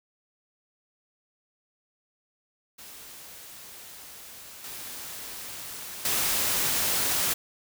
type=noise with level steps; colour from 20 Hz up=white; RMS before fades=-45 / -39 / -26 dBFS; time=2.78-7.34 s; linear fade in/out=10 ms; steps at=4.64 / 6.05 s; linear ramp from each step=2 ms; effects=none